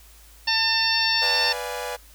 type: harmonic tone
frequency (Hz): 899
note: A5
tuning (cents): +37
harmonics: 1 / 2 / 3 / 4 / 5 / 6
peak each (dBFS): -29 / -26 / -27 / -29 / -24 / -25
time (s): 0.47-1.53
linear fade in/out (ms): 10
type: chord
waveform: sawtooth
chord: B diminished seventh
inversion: none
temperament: equal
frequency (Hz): 493.9 / 587.3 / 698.5 / 830.6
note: B4 / D5 / F5 / Ab5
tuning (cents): 0 / 0 / 0 / 0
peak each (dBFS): -28 / -31 / -34 / -30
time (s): 1.21-1.97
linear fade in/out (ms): 20
effects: added 54 Hz sine -49 dBFS peak until 2.14 s + white hiss -52 dBFS RMS until 2.14 s